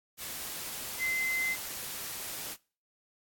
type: tone in noise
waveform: sine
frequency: 2061 Hz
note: C7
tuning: 27 cents flat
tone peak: -28 dBFS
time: 0.98-1.57 s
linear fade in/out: 50 ms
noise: white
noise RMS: -39 dBFS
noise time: 0.17-2.57 s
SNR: +8 dB
effects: noise-tail reverb RT60 0.4 s tail -24 dB re dry + AAC 64 kbps